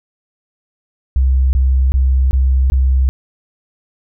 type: tone bursts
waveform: sine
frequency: 65.41 Hz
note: C2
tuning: in tune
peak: -9 dBFS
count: 5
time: 1.16-3.09 s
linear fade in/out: 0 ms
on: 370 ms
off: 20 ms
effects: none